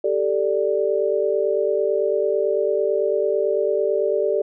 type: chord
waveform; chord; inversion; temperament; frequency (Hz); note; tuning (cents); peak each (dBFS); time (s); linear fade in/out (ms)
sine; G suspended second; none; just; 392 / 441 / 588; G4 / A4 / D5; 0 / +4 / +2; -22; 0.04-4.42; 5
effects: none